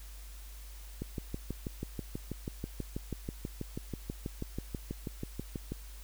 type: click train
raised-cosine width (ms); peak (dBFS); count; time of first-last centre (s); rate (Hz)
3; -23; 30; 1.02-5.72; 6.17
effects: added 50 Hz sine -45 dBFS peak until 6.03 s + white hiss -55 dBFS RMS until 6.03 s